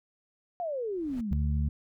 sine exponential sweep, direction down, 727 to 185 Hz, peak -30 dBFS, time 0.6-1.33 s, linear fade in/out 0 ms
brown noise with exponential growth, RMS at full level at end -38 dBFS, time 0.83-1.21 s, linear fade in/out 5 ms, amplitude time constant 82 ms
harmonic tone, 73.42 Hz, D2, in tune, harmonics 1 / 2 / 3, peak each -26 / -32 / -36 dBFS, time 1.31-1.69 s, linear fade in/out 5 ms
effects none

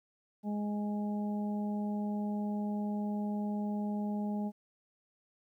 harmonic tone, 207.7 Hz, G#3, in tune, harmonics 1 / 2 / 3 / 4, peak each -32 / -46 / -46 / -45 dBFS, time 0.43-4.52 s, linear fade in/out 50 ms, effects 12-bit

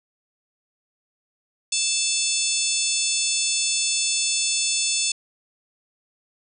harmonic tone with a mistuned harmonic, 880 Hz, A5, in tune, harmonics 3 / 4 / 5 / 6 / 7 / 8 / 9 / 10, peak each -29 / -29 / -29 / -29 / -29 / -29 / -29 / -29 dBFS, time 1.72-5.12 s, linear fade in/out 5 ms, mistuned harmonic 7, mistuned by +53 cents, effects none

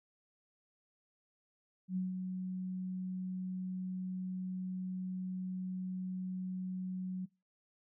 sine tone with ADSR envelope, 185 Hz, F#3, in tune, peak -31 dBFS, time 1.88-7.26 s, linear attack 84 ms, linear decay 160 ms, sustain -5 dB, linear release 15 ms, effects noise-tail reverb RT60 0.3 s tail -25 dB re dry

